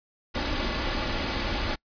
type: noise with comb filter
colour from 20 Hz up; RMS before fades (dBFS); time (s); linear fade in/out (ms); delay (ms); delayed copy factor
pink; -28; 0.34-1.76; 20; 3.5; +0.5
effects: noise-tail reverb RT60 0.1 s tail -26 dB re dry + resampled to 11025 Hz